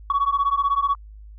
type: beating tone pair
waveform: sine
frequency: 1115 / 1131 Hz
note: C#6 / C#6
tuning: +10 / +34 cents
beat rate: 16 Hz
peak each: -20 dBFS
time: 0.1-0.95 s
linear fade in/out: 2 ms
effects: tanh soft clip ceiling -13 dBFS + added 52 Hz sine -39 dBFS peak until 1.38 s